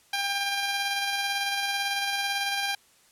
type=tone with tremolo; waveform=10% pulse; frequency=798 Hz; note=G5; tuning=31 cents sharp; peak=-17 dBFS; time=0.13-2.75 s; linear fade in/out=5 ms; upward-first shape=square; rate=18 Hz; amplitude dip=25%; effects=white hiss -60 dBFS RMS until 3.11 s + low-pass 11000 Hz 12 dB/octave